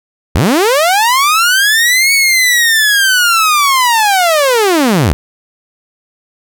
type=linear two-way sweep; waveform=sawtooth; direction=up then down; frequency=56.3 to 2238 to 56.3 Hz; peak=-4 dBFS; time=0.35-5.13 s; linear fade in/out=0 ms; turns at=2.13 s; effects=none